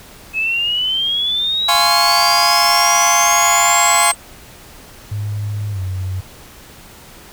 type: exponential sweep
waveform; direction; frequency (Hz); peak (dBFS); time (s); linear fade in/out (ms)
sine; up; 2565 to 8370; -15; 0.33-4.15; 50
type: chord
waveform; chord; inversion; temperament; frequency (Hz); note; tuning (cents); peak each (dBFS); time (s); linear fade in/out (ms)
sawtooth; Db major seventh; first; just; 693 / 831.5 / 1039.4 / 1108.7; F5 / Ab5 / C6 / Db6; -14 / +2 / -12 / 0; -14; 1.68-4.12; 10
type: tone with pitch glide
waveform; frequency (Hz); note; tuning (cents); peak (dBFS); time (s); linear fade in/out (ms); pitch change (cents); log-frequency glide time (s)
sine; 103.83 to 93.58; G#2 to F#2; 0 to +20; -19; 5.11-6.21; 10; -180; 5.71-5.81
effects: pink hiss -40 dBFS RMS until 7.32 s